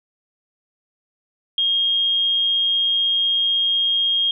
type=tone; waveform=sine; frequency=3242 Hz; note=G#7; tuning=42 cents flat; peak=-16 dBFS; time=1.58-4.31 s; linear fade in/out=2 ms; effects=none